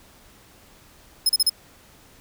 sawtooth tone bursts, 5140 Hz, E8, 45 cents flat, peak -13 dBFS, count 4, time 1.26-1.497 s, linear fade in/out 5 ms, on 33 ms, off 35 ms, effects pink hiss -52 dBFS RMS until 2.2 s

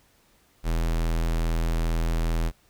square tone, 41.2 Hz, E1, in tune, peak -23 dBFS, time 0.63-2.52 s, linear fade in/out 50 ms, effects pink hiss -62 dBFS RMS until 2.69 s

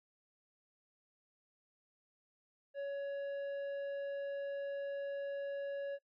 sine tone with tanh clipping, 560 Hz, C#5, 18 cents sharp, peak -39 dBFS, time 2.74-5.99 s, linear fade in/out 50 ms, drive 8 dB, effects noise-tail reverb RT60 0.1 s tail -22 dB re dry

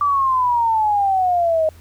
sine exponential sweep, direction down, 1172 to 622.3 Hz, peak -14 dBFS, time 0.01-1.69 s, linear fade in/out 2 ms, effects added 84 Hz sine -42 dBFS peak until 1.8 s + pink hiss -51 dBFS RMS until 1.8 s

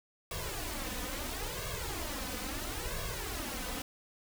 pink noise with flanger, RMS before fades -38 dBFS, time 0.31-3.82 s, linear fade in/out 2 ms, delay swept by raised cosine 1.8 to 4 ms, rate 0.74 Hz, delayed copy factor +0.85, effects none

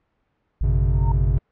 sine tone, 53.2 Hz, G#1, 42 cents sharp, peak -18 dBFS, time 0.61-1.38 s, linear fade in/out 0 ms
triangle chord, F# suspended fourth, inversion none, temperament equal, 92.5 / 123.47 / 138.59 Hz, F#2 / B2 / C#3, 0 / 0 / 0 cents, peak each -22 dBFS, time 0.63-1.39 s, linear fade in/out 10 ms
sine tone with exponential growth, 920 Hz, A#5, 23 cents flat, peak -25 dBFS, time 0.85-1.12 s, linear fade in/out 5 ms, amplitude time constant 58 ms
effects pink hiss -70 dBFS RMS until 1.51 s + low-pass 2000 Hz 12 dB/octave

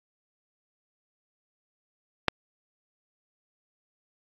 click, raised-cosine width 0.3 ms, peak -4 dBFS, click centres 2.283 s, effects AAC 48 kbps

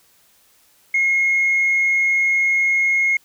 sine tone, 2156 Hz, C#7, 49 cents flat, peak -13 dBFS, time 0.94-3.17 s, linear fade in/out 5 ms, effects tanh soft clip ceiling -11 dBFS + white hiss -56 dBFS RMS until 3.24 s

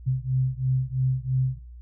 sine beating tone pair, 128.6 / 131.6 Hz, C3 / C3, -30 / +10 cents, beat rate 3 Hz, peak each -25 dBFS, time 0.06-1.59 s, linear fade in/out 20 ms, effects noise-tail reverb RT60 0.3 s tail -18 dB re dry + added 60 Hz sine -40 dBFS peak until 1.81 s

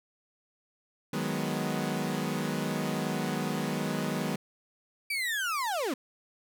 sawtooth chord, G# minor seventh, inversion second, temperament equal, 155.56 / 185 / 207.7 / 246.9 Hz, D#3 / F#3 / G#3 / B3, 0 / 0 / 0 / 0 cents, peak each -31 dBFS, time 1.13-4.36 s, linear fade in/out 5 ms
35% pulse linear sweep, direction down, 2346 to 229.9 Hz, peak -27 dBFS, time 5.1-5.94 s, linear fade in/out 5 ms
effects none

